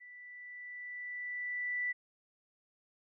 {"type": "tone with level ramp", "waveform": "sine", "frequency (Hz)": 1973, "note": "B6", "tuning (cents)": -2, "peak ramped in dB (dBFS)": [-50, -31], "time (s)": [0, 1.93], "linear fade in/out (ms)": 20, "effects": []}